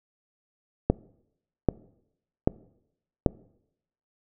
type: click train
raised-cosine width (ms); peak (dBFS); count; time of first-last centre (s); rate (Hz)
2; -5; 4; 0.9-3.262; 1.27
effects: noise-tail reverb RT60 0.8 s tail -23 dB re dry